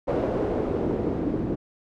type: noise with low-pass filter sweep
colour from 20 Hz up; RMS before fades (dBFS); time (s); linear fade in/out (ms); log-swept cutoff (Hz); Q
white; -26; 0.07-1.56; 20; 530 to 310; 1.8
effects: none